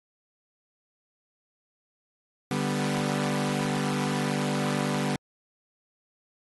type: chord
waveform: sawtooth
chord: G major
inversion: second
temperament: equal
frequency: 146.83 / 196 / 246.9 Hz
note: D3 / G3 / B3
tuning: 0 / 0 / 0 cents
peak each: -26 dBFS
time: 2.51-5.16 s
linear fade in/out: 2 ms
effects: AAC 32 kbps